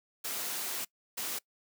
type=noise bursts at uneven times; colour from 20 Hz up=white; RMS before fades=-36 dBFS; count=2; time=0.24-0.85 / 1.17-1.39 s; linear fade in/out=10 ms; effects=noise-tail reverb RT60 0.1 s tail -23 dB re dry + high-pass 200 Hz 12 dB/octave